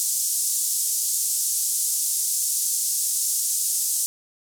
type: band-pass noise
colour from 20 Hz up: pink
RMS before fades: -24 dBFS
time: 0-4.06 s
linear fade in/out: 0 ms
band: 6500 to 12000 Hz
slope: 24 dB/octave
effects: none